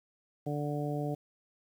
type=harmonic tone; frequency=146.83 Hz; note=D3; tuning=in tune; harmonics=1 / 2 / 3 / 4 / 5; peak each=-34 / -37 / -39 / -40 / -41 dBFS; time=0.46-1.15 s; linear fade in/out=10 ms; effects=10-bit